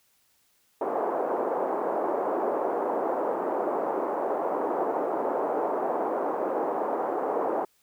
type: band-pass noise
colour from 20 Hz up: pink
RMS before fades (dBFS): -28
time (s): 0.81-7.65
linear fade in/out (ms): 5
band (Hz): 360 to 950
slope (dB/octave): 24
effects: white hiss -67 dBFS RMS until 7.82 s